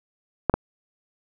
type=clicks; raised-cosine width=1 ms; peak=-4 dBFS; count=2; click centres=0.497 / 0.54 s; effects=none

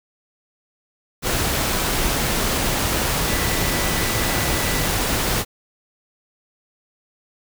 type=tone in noise; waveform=sine; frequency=1975.5 Hz; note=B6; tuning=in tune; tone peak=-31 dBFS; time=3.23-4.89 s; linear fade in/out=50 ms; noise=pink; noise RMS=-21 dBFS; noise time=1.22-5.45 s; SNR=-13 dB; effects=none

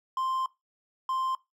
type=tone pair in turn; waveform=triangle; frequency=1046.5 / 1046.5 Hz; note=C6 / C6; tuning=0 / 0 cents; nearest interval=unison; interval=0 cents; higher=neither; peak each=-25 / -25 dBFS; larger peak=neither; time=0.17-0.46 / 1.09-1.35 s; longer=first; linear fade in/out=2 ms; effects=noise-tail reverb RT60 0.2 s tail -20 dB re dry

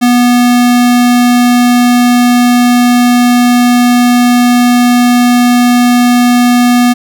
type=tone; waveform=square; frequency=244.1 Hz; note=B3; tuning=20 cents flat; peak=-5 dBFS; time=0.01-6.94 s; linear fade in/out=20 ms; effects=none

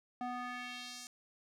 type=tone with band-pass filter sweep; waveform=square; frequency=246.9 Hz; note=B3; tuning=in tune; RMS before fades=-43 dBFS; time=0.21-1.07 s; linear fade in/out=0 ms; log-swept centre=730 to 7100 Hz; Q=1.5; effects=none

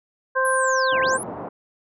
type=harmonic tone; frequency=523.3 Hz; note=C5; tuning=in tune; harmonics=1 / 2 / 3; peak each=-22 / -22 / -22 dBFS; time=0.35-1.18 s; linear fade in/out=20 ms
type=linear two-way sweep; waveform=sine; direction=down then up; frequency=11175 to 1661.2 to 11175 Hz; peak=-29 dBFS; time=0.45-1.23 s; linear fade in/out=0 ms; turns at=1.01 s
type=band-pass noise; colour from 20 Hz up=white; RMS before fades=-33 dBFS; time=0.92-1.49 s; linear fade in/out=5 ms; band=100 to 920 Hz; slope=24 dB/octave
effects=none

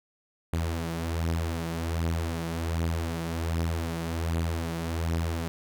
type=beating tone pair; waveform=sawtooth; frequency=82.41 / 83.71 Hz; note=E2 / E2; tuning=0 / +27 cents; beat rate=1.3 Hz; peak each=-25 / -29 dBFS; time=0.53-5.48 s; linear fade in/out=0 ms; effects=none

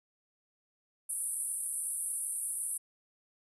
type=band-pass noise; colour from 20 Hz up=white; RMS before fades=-36 dBFS; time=1.09-2.78 s; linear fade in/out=10 ms; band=8800 to 11000 Hz; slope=96 dB/octave; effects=none

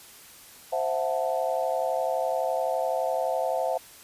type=chord; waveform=sine; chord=F# half-diminished seventh; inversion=second; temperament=equal with one note detuned; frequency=523.3 / 659.3 / 731.1 / 880 Hz; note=C5 / E5 / F#5 / A5; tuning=0 / 0 / -21 / 0 cents; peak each=-29 / -28 / -30 / -34 dBFS; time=0.72-3.78 s; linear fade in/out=10 ms; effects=white hiss -49 dBFS RMS until 4.03 s + resampled to 32000 Hz

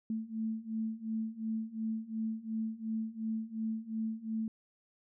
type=beating tone pair; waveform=sine; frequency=220 / 222.8 Hz; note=A3 / A3; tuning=0 / +22 cents; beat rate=2.8 Hz; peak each=-38 / -36 dBFS; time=0.1-4.48 s; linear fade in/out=2 ms; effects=none

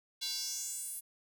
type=tone with high-pass filter sweep; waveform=square; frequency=311.1 Hz; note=D#4; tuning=in tune; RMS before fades=-39 dBFS; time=0.21-1.01 s; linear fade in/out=20 ms; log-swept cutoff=3900 to 11000 Hz; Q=3.7; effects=none

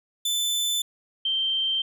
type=tone pair in turn; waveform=sawtooth / sine; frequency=3520 / 3136 Hz; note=A7 / G7; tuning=0 / 0 cents; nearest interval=major second; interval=200 cents; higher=first; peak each=-20 / -22 dBFS; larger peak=first; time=0.25-0.82 / 1.25-1.82 s; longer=neither; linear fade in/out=5 ms; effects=none

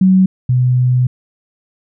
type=tone pair in turn; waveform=sine; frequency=187.9 / 125.72 Hz; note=F#3 / B2; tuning=+27 / +31 cents; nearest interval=perfect fifth; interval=696 cents; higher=first; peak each=-6 / -9 dBFS; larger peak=first; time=0.01-0.26 / 0.49-1.07 s; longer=second; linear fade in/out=5 ms; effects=none

